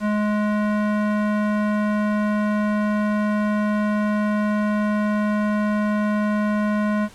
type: tone with low-pass filter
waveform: square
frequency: 210 Hz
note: G#3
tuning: 19 cents sharp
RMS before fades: -21 dBFS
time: 0-7.09 s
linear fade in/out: 50 ms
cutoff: 1600 Hz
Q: 1.4
effects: pink hiss -47 dBFS RMS until 7.14 s + low-pass 10000 Hz 12 dB/octave